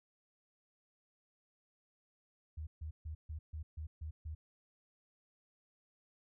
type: tone bursts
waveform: sine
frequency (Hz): 77.8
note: D#2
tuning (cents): 0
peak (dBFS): -40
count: 8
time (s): 2.57-4.35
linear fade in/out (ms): 10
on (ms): 100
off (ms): 140
effects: none